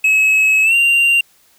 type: tone with pitch glide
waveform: triangle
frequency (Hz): 2572 to 2773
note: E7 to F7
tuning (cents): -43 to -13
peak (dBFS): -8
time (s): 0.04-1.21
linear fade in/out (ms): 5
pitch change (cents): +130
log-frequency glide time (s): 0.63-0.75
effects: white hiss -53 dBFS RMS until 1.58 s